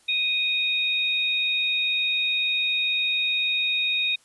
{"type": "tone pair together", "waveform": "sine", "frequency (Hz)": [2489, 3733], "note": ["D#7", "A#7"], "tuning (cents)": [0, 2], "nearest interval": "perfect fifth", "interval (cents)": 702, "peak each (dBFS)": -24, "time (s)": [0.08, 4.16], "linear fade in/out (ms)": 10, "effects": ["white hiss -59 dBFS RMS until 4.24 s", "resampled to 24000 Hz"]}